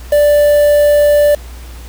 triangle tone with quantisation, 587.3 Hz, D5, in tune, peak -4 dBFS, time 0.12-1.35 s, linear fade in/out 5 ms, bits 4, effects added 60 Hz sine -28 dBFS peak until 1.88 s + pink hiss -38 dBFS RMS until 1.88 s

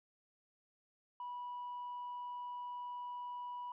sine tone, 979 Hz, B5, 15 cents flat, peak -40 dBFS, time 1.2-3.72 s, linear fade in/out 2 ms, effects tanh soft clip ceiling -39 dBFS

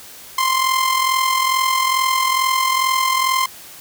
sawtooth tone with amplitude modulation, 1046.5 Hz, C6, in tune, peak -9 dBFS, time 0.38-3.46 s, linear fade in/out 5 ms, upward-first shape sine, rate 42.3 Hz, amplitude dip 55%, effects white hiss -39 dBFS RMS until 3.8 s

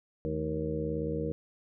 harmonic tone with a mistuned harmonic, 78 Hz, D#2, 5 cents sharp, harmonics 1 / 2 / 3 / 4 / 5 / 6 / 7, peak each -39 / -36 / -40 / -37 / -45 / -34 / -42 dBFS, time 0.25-1.32 s, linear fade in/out 0 ms, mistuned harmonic 3, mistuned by -130 cents, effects none

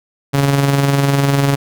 sawtooth tone with tremolo, 139.6 Hz, C#3, 13 cents sharp, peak -6 dBFS, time 0.33-1.56 s, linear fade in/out 20 ms, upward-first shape square, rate 20 Hz, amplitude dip 35%, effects none

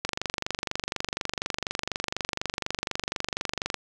click train, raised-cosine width 0.2 ms, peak -10 dBFS, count 90, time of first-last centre 0.05-3.743 s, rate 24.1 Hz, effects none

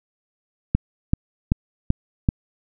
click train, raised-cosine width 5 ms, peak -4 dBFS, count 5, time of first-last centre 0.75-2.288 s, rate 2.6 Hz, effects none

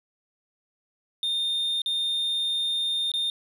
sine tone with dropouts, 3639 Hz, A#7, 42 cents flat, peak -21 dBFS, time 1.23-3.3 s, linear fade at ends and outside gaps 1 ms, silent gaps 1.818-1.86 / 3.117-3.138 s, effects tanh soft clip ceiling -23 dBFS

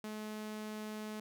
sawtooth tone, 214.2 Hz, A3, 46 cents flat, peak -37 dBFS, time 0.04-1.2 s, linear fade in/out 2 ms, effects none

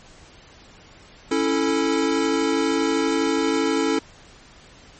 square chord, A major, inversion first, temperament equal, 277.2 / 329.6 / 440 Hz, C#4 / E4 / A4, 0 / 0 / 0 cents, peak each -24 dBFS, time 1.31-3.99 s, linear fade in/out 5 ms, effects pink hiss -48 dBFS RMS until 4.99 s + MP3 32 kbps

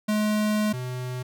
square tone pair in turn, 212.1 / 126.12 Hz, G#3 / B2, +37 / +37 cents, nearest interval major sixth, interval 900 cents, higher first, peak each -22 / -30 dBFS, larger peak first, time 0.08-0.73 / 0.73-1.23 s, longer first, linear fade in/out 10 ms, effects none

